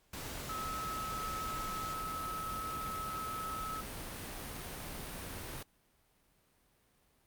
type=tone in noise; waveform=sine; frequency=1293 Hz; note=E6; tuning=34 cents flat; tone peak=-38 dBFS; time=0.49-3.81 s; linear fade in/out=5 ms; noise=pink; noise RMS=-43 dBFS; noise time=0.13-5.63 s; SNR=+2 dB; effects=pink hiss -71 dBFS RMS until 7.26 s + Opus 48 kbps